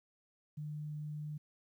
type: tone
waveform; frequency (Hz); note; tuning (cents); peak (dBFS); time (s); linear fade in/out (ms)
sine; 150.4; D3; +42; -39; 0.57-1.38; 10
effects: 12-bit